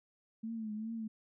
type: tone with vibrato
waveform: sine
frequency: 220 Hz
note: A3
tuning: in tune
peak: -37 dBFS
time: 0.43-1.08 s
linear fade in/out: 10 ms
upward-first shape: triangle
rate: 2.5 Hz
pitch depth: 80 cents each way
effects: none